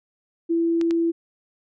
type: tone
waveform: sine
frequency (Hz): 334.1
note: E4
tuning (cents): +23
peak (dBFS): -18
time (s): 0.49-1.12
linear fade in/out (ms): 20
type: clicks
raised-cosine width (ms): 0.2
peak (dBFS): -17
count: 2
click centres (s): 0.813 / 0.909
effects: none